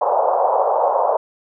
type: band-pass noise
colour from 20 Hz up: pink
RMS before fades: -17 dBFS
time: 0.01-1.17 s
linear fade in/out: 5 ms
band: 510 to 1000 Hz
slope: 48 dB/octave
effects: none